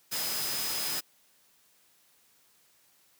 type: tone in noise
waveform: sine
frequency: 5050 Hz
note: D#8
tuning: 25 cents sharp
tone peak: -36 dBFS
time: 0.11-1.01 s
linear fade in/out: 20 ms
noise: white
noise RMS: -33 dBFS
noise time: 0.11-1.01 s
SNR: -6 dB
effects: white hiss -65 dBFS RMS until 3.19 s + high-pass 100 Hz 12 dB/octave